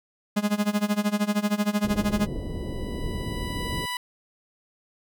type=tone with tremolo; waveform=45% pulse; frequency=207.7 Hz; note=G#3; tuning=in tune; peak=-19 dBFS; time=0.36-2.27 s; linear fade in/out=10 ms; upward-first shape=sine; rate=13 Hz; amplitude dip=90%
type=tone with exponential growth; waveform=15% pulse; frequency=987.8 Hz; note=B5; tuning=in tune; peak=-21 dBFS; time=1.21-3.97 s; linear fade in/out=2 ms; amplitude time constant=600 ms
type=low-pass noise; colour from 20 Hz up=pink; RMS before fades=-31 dBFS; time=1.84-3.86 s; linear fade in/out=10 ms; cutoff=510 Hz; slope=24 dB/octave
effects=none